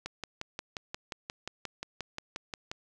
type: click train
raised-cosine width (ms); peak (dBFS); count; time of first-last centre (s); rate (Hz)
0.2; -19; 16; 0.06-2.715; 5.65
effects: none